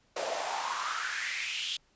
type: noise with high-pass filter sweep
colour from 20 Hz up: pink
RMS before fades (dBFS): -34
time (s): 0.16-1.77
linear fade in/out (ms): 5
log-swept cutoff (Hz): 530 to 3400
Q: 5.2
effects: pink hiss -68 dBFS RMS until 1.95 s + resampled to 16000 Hz